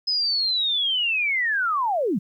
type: linear sweep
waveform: sine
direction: down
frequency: 5100 to 156.6 Hz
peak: -20 dBFS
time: 0.07-2.19 s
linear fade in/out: 10 ms
effects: 10-bit